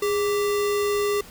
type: tone with sample-and-hold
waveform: sine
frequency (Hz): 411.1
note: G#4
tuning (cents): -18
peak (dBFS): -20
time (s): 0.02-1.21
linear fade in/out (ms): 5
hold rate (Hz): 1575
effects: pink hiss -45 dBFS RMS until 1.3 s